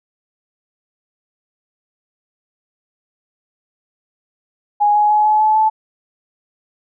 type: tone with pitch steps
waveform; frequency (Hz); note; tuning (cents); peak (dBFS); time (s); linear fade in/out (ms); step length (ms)
sine; 829 / 837.2 / 845.4 / 853.8 / 862.2 / 870.7; G#5 / G#5 / G#5 / G#5 / A5 / A5; -3 / +14 / +31 / +48 / -35 / -18; -10; 4.8-5.7; 20; 150
effects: none